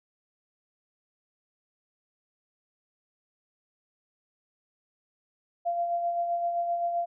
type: tone with tremolo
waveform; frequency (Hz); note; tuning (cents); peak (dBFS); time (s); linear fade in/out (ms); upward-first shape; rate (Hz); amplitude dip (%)
sine; 690; F5; -21; -24; 5.65-7.06; 20; sine; 7.7; 40
effects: none